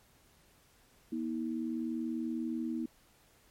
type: tone pair together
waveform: sine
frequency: 239.6 / 319.8 Hz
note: A#3 / D#4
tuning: +48 / +48 cents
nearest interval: perfect fourth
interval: 500 cents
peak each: -35 / -36 dBFS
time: 1.12-2.86 s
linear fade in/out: 5 ms
effects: pink hiss -65 dBFS RMS until 3.5 s + MP3 64 kbps